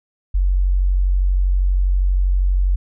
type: tone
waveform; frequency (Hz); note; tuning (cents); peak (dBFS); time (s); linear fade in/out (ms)
sine; 46.25; F#1; 0; -13; 0.34-2.76; 10
effects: none